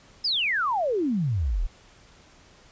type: exponential sweep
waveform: sine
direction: down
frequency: 5274 to 33.31 Hz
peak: -22 dBFS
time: 0.24-1.67 s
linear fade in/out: 10 ms
effects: pink hiss -54 dBFS RMS until 2.71 s + resampled to 16000 Hz